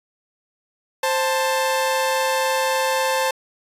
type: tone pair together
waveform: sawtooth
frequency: 525 / 882.9 Hz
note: C5 / A5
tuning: +6 / +6 cents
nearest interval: major sixth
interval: 900 cents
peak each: -17 / -18 dBFS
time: 1.03-3.31 s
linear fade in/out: 5 ms
effects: resampled to 32000 Hz

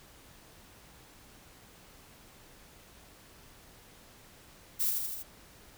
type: noise with echo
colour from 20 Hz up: violet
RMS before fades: -29 dBFS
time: 4.79-4.91 s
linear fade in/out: 20 ms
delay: 81 ms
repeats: 4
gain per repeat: -3 dB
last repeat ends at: 5.234 s
effects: pink hiss -56 dBFS RMS until 5.77 s

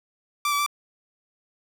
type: tone with pitch steps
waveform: sawtooth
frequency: 1173 / 1150 / 1169 Hz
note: D6 / D6 / D6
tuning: -2 / -37 / -8 cents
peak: -18 dBFS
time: 0.45-0.663 s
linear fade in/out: 2 ms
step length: 71 ms
effects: none

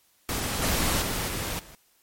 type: noise with level steps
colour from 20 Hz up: pink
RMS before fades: -29 / -25 / -29 / -31 / -48 dBFS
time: 0.29-1.75 s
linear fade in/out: 0 ms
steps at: 0.62 / 1.02 / 1.28 / 1.59 s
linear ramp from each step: 2 ms
effects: white hiss -64 dBFS RMS until 2.02 s + MP3 64 kbps

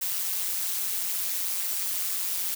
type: noise with amplitude modulation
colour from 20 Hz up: blue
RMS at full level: -26 dBFS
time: 0.01-2.55 s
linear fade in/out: 10 ms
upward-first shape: sine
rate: 184 Hz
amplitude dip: 70%
effects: none

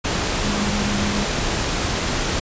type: tone in noise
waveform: sine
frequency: 204.7 Hz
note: G#3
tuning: 25 cents flat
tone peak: -23 dBFS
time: 0.42-1.25 s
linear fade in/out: 10 ms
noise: pink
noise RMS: -22 dBFS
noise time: 0.04-2.4 s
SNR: -4 dB
effects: resampled to 16000 Hz

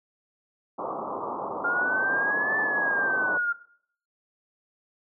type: low-pass noise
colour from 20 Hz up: white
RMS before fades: -31 dBFS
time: 0.78-3.38 s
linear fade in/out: 10 ms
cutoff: 1200 Hz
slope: 96 dB/octave
type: linear two-way sweep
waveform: sine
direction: up then down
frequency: 1396.9 to 1760 to 1396.9 Hz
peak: -23 dBFS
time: 1.64-3.53 s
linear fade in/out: 10 ms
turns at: 2.57 s
effects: noise-tail reverb RT60 0.6 s tail -18 dB re dry + high-pass 300 Hz 12 dB/octave

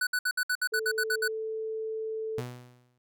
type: tone bursts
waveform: square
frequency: 1488 Hz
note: F#6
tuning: 9 cents sharp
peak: -26 dBFS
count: 11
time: 0.01-1.279 s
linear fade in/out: 5 ms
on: 59 ms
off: 62 ms
type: tone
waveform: sine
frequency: 440.4 Hz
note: A4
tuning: 2 cents sharp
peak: -31 dBFS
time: 0.72-2.41 s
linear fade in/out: 10 ms
type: tone with exponential decay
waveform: sawtooth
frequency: 123.47 Hz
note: B2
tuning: in tune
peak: -28 dBFS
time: 2.38-2.98 s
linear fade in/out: 0 ms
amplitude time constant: 130 ms
effects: none

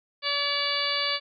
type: harmonic tone with a mistuned harmonic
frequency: 572 Hz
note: D5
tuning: 46 cents flat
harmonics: 1 / 2 / 3 / 4 / 5 / 6 / 7 / 8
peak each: -35 / -33 / -35 / -32 / -33 / -32 / -34 / -30 dBFS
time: 0.22-1.2 s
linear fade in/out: 50 ms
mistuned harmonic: 6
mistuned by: +19 cents
effects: none

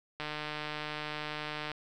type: click train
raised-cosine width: 0.3 ms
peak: -21 dBFS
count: 230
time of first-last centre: 0.2-1.717 s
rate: 151 Hz
effects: none

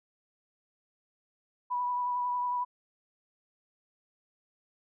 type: tone with vibrato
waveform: sine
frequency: 983 Hz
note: B5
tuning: 8 cents flat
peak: -28 dBFS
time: 1.7-2.65 s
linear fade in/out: 20 ms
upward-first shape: sine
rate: 11 Hz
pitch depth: 17 cents each way
effects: none

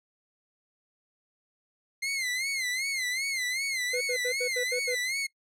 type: tone with vibrato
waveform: sawtooth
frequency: 2093 Hz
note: C7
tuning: in tune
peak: -25 dBFS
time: 2.02-5.27 s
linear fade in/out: 10 ms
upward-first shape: sine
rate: 2.6 Hz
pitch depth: 110 cents each way
type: tone bursts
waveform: triangle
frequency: 496 Hz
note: B4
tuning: 7 cents sharp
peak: -27 dBFS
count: 7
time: 3.93-4.953 s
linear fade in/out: 10 ms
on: 81 ms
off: 76 ms
effects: noise-tail reverb RT60 0.1 s tail -22 dB re dry + low-pass 11000 Hz 12 dB/octave

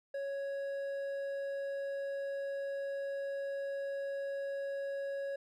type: tone with hard clipping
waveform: triangle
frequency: 554.4 Hz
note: C#5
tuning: in tune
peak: -37 dBFS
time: 0.14-5.36 s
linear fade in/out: 5 ms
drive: 9 dB
effects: none

